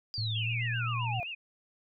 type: exponential sweep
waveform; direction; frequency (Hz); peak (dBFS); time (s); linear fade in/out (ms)
sine; down; 4900 to 677; -34; 0.14-1.23; 0
type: tone with pitch glide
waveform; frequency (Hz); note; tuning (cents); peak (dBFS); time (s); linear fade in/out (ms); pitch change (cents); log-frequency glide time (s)
sine; 109.5 to 117.36; A2 to A#2; -8 to +12; -31; 0.18-1.2; 0; +120; 0.34-0.57
type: tone with vibrato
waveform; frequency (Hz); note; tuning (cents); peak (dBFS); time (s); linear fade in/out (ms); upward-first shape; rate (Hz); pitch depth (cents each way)
sine; 2632; E7; -3; -36; 0.35-1.35; 10; sine; 7.7; 140
effects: none